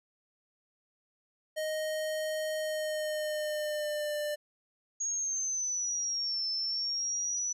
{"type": "tone with pitch glide", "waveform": "square", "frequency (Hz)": [622.3, 595.2], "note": ["D#5", "D5"], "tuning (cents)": [0, 23], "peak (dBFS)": -32, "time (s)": [1.56, 4.36], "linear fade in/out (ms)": 20, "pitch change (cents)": -77, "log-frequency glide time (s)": [2.58, 4.16]}
{"type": "linear two-way sweep", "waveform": "sine", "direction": "down then up", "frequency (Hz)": [6640, 5280, 5950], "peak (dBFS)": -30, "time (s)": [5, 7.53], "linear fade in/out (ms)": 10, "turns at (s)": 6.5}
{"effects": ["resampled to 32000 Hz"]}